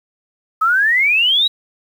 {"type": "exponential sweep", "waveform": "sine", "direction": "up", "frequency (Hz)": [1259, 3921], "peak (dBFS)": -11, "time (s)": [0.61, 1.48], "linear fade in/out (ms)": 10, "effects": ["7-bit"]}